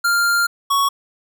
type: tone pair in turn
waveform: square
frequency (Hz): 1396.9 / 1113.6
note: F6 / C#6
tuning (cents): 0 / +8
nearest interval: major third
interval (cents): 392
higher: first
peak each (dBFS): -15 / -15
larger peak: neither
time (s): 0.04-0.47 / 0.7-0.89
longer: first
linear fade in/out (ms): 10
effects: none